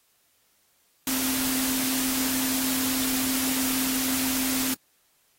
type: tone in noise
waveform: sine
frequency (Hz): 261.6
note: C4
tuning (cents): 0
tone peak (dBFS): -29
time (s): 1.07-4.74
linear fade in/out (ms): 2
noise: white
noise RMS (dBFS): -28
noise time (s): 1.07-4.74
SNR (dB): -4
effects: white hiss -66 dBFS RMS until 5.38 s + AAC 48 kbps